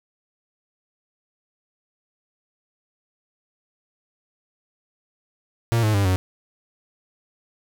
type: tone with pitch steps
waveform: 45% pulse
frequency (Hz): 116.1 / 107.7 / 99.91 / 92.68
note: A#2 / A2 / G2 / F#2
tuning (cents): -7 / -37 / +33 / +3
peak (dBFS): -17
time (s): 5.72-6.16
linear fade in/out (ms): 0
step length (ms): 110
effects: none